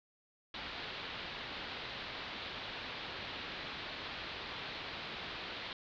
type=low-pass noise; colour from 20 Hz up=white; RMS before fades=-44 dBFS; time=0.54-5.73 s; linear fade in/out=2 ms; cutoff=4200 Hz; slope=48 dB/octave; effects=none